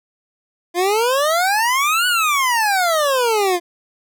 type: exponential two-way sweep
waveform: 25% pulse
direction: up then down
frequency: 340.1 to 1492 to 340.1 Hz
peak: -11 dBFS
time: 0.74-3.6 s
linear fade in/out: 50 ms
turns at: 2.07 s
effects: none